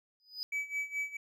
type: tone with exponential growth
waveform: triangle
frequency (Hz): 4978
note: D#8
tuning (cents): 0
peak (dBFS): -31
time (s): 0.2-0.43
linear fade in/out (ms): 0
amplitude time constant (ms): 48
type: tone with tremolo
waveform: triangle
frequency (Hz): 2290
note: D7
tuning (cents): -44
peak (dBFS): -29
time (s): 0.52-1.17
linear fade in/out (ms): 5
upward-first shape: sine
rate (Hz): 4.7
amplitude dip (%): 85
effects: none